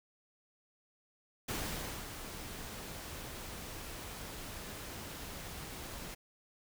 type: noise with ADSR envelope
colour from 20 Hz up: pink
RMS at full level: -37 dBFS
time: 1.48-6.15 s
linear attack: 9 ms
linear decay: 570 ms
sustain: -8 dB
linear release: 13 ms
effects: none